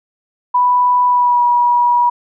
sine tone with pitch glide, 987.8 to 966.4 Hz, B5 to B5, 0 to -38 cents, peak -9 dBFS, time 0.54-2.1 s, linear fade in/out 10 ms, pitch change -38 cents, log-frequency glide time 1.07-1.43 s, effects none

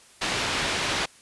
white low-pass noise, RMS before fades -27 dBFS, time 0.21-1.06 s, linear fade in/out 10 ms, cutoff 3700 Hz, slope 12 dB/octave, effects white hiss -53 dBFS RMS until 1.21 s + resampled to 24000 Hz

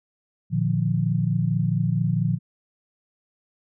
sine chord, Bb major, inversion none, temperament equal with one note detuned, 116.54 / 150.18 / 174.61 Hz, Bb2 / D3 / F3, 0 / +39 / 0 cents, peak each -24 dBFS, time 0.5-2.39 s, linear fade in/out 50 ms, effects none

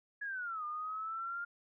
sine linear two-way sweep, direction down then up, 1694 to 1203 to 1409 Hz, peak -37 dBFS, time 0.21-1.45 s, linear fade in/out 10 ms, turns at 0.65 s, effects none

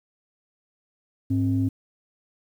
sine tone pair together, 103.83 / 266.5 Hz, G#2 / C4, 0 / +32 cents, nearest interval octave + major third, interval 1632 cents, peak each -22 dBFS, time 1.3-1.69 s, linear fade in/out 10 ms, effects tanh soft clip ceiling -13 dBFS + 9-bit

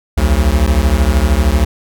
square beating tone pair, 62 / 75 Hz, B1 / D2, +7 / +37 cents, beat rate 13 Hz, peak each -13 / -13 dBFS, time 0.17-1.65 s, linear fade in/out 10 ms, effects none

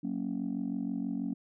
sine chord, F# major, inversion none, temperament just, 185 / 231.2 / 277.5 Hz, F#3 / A#3 / C#4, 0 / -14 / +2 cents, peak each -36 / -34 / -34 dBFS, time 0.03-1.34 s, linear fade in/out 10 ms, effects tanh soft clip ceiling -25 dBFS

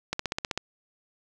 click train, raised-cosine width 0.2 ms, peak -11 dBFS, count 8, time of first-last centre 0.13-0.576 s, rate 15.7 Hz, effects none

